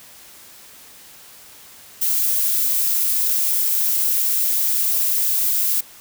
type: noise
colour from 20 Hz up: violet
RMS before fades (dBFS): -19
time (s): 2.01-5.81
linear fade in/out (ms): 10
effects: white hiss -44 dBFS RMS until 6 s